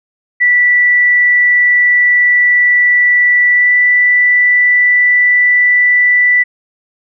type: tone with pitch glide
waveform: sine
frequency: 1963 to 1974.4 Hz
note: B6 to B6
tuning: -11 to -1 cents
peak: -6 dBFS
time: 0.4-6.44 s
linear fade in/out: 20 ms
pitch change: +10 cents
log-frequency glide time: 3.52-3.72 s
effects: none